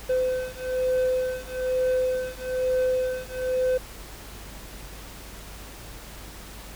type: beating tone pair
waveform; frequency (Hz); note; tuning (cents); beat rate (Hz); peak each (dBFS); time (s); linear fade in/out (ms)
triangle; 510 / 511.1; C5 / C5; -44 / -41; 1.1; -24; 0.09-3.78; 10
effects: added 50 Hz sine -43 dBFS peak until 6.75 s + pink hiss -43 dBFS RMS until 6.75 s